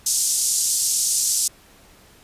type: band-pass noise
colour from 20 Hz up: pink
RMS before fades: -21 dBFS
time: 0.06-1.48 s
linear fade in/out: 5 ms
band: 5900 to 10000 Hz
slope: 24 dB/octave
effects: pink hiss -51 dBFS RMS until 2.23 s + resampled to 32000 Hz